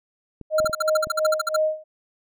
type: clicks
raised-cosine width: 3 ms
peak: -24 dBFS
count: 5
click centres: 0.413 / 0.602 / 0.646 / 0.696 / 1.071 s
type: tone with tremolo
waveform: sine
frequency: 622.3 Hz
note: D#5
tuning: in tune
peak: -17 dBFS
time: 0.5-1.84 s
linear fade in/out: 50 ms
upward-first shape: sine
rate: 2.9 Hz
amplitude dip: 90%
type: tone bursts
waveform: square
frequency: 1370 Hz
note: F6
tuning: 34 cents flat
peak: -20 dBFS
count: 14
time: 0.58-1.564 s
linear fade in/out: 5 ms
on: 22 ms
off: 52 ms
effects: none